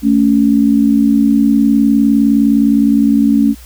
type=tone pair together; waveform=sine; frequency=220 / 279.6 Hz; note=A3 / C#4; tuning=0 / +15 cents; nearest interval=major third; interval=415 cents; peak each=-10 dBFS; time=0.02-3.55 s; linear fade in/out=50 ms; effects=added 60 Hz sine -34 dBFS peak until 3.65 s + white hiss -41 dBFS RMS until 3.65 s